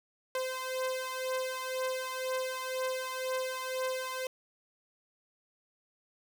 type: beating tone pair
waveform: sawtooth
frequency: 516 / 518 Hz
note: C5 / C5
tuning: -24 / -17 cents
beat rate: 2 Hz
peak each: -31 / -33 dBFS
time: 0.35-4.27 s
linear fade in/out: 2 ms
effects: none